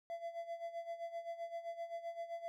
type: tone with tremolo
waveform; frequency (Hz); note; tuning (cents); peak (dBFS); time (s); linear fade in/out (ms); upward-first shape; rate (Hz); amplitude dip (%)
triangle; 676; E5; +43; -37; 0.1-2.48; 0; sine; 7.7; 75
effects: none